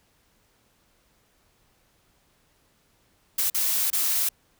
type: noise with dropouts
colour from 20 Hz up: blue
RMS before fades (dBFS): -24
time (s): 3.38-4.29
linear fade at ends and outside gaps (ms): 5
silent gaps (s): 3.5-3.545 / 3.903-3.929
effects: pink hiss -65 dBFS RMS until 4.59 s